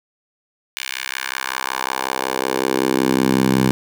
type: tone with high-pass filter sweep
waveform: 10% pulse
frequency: 65.41 Hz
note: C2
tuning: in tune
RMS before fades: -20 dBFS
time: 0.77-3.71 s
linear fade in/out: 0 ms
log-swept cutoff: 2500 to 150 Hz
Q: 1.5
effects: none